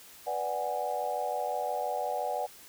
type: chord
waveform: sine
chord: G# half-diminished seventh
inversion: first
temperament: equal with one note detuned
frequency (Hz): 493.9 / 587.3 / 740 / 825.8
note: B4 / D5 / F#5 / G#5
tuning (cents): 0 / 0 / 0 / -10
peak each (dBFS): -37 / -35 / -33 / -36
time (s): 0.26-2.47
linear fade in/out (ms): 20
effects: white hiss -52 dBFS RMS until 2.68 s